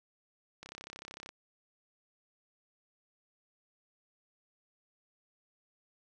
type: click train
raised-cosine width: 0.2 ms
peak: -28 dBFS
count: 23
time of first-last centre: 0.63-1.291 s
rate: 33.3 Hz
effects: none